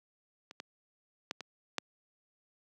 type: clicks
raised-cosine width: 0.2 ms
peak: -29 / -23 / -17 / -24 / -13 dBFS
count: 5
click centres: 0.511 / 0.601 / 1.311 / 1.407 / 1.783 s
effects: high-pass 200 Hz 12 dB/octave